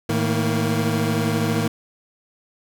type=tone cluster; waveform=25% pulse; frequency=109.4 / 159 / 231.4 Hz; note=A2 / D#3 / A#3; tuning=-9 / +38 / -13 cents; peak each=-20 dBFS; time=0.09-1.68 s; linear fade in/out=5 ms; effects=none